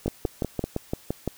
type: two click trains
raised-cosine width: 2 ms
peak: -12 / -13 dBFS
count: 8 / 4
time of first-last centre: 0.08-1.277 / 0.06-0.64 s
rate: 5.85 / 5.17 Hz
effects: white hiss -52 dBFS RMS until 1.37 s